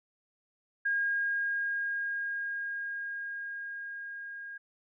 sine tone with level ramp, 1625 Hz, G#6, 38 cents flat, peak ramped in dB -26 to -40 dBFS, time 0.85-4.58 s, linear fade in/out 10 ms, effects none

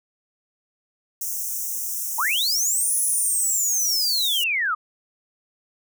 white high-pass noise, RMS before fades -28 dBFS, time 1.21-4.44 s, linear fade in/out 5 ms, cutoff 5600 Hz, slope 96 dB/octave
sine linear two-way sweep, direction up then down, 809 to 10460 to 1175 Hz, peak -20 dBFS, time 2.18-4.75 s, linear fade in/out 10 ms, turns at 2.97 s
effects none

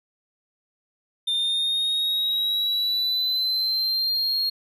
triangle linear sweep, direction up, 3600 to 4280 Hz, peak -20 dBFS, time 1.27-4.5 s, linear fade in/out 10 ms, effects none

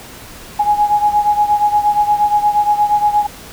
sine beating tone pair, 830.6 / 839.1 Hz, G#5 / G#5, 0 / +18 cents, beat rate 8.5 Hz, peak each -12 / -16 dBFS, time 0.59-3.27 s, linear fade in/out 10 ms, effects pink hiss -35 dBFS RMS until 3.52 s

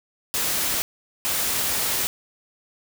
white noise bursts at uneven times, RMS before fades -24 dBFS, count 2, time 0.34-0.82 / 1.25-2.07 s, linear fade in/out 0 ms, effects none

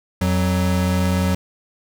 square tone pair together, 88.1 / 185.07 Hz, F2 / F#3, +16 / +1 cents, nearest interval octave + minor second, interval 1285 cents, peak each -20 dBFS, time 0.21-1.35 s, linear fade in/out 5 ms, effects none

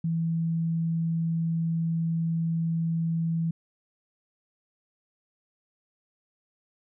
sine tone, 164.81 Hz, E3, in tune, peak -24 dBFS, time 0.04-3.51 s, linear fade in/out 5 ms, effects none

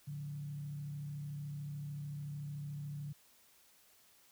sine tone with frequency modulation, 145.3 Hz, D3, 18 cents flat, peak -40 dBFS, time 0.07-3.13 s, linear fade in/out 10 ms, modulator 33.6 Hz, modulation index 0.41, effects white hiss -66 dBFS RMS until 4.31 s

